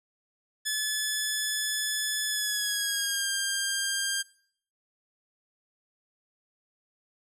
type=tone with pitch glide; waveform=10% pulse; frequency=1723 to 1598.4 Hz; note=A6 to G6; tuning=-37 to +33 cents; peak=-18 dBFS; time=0.65-4.23 s; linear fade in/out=20 ms; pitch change=-130 cents; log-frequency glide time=2.27-3.29 s; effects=noise-tail reverb RT60 0.6 s tail -22 dB re dry + resampled to 32000 Hz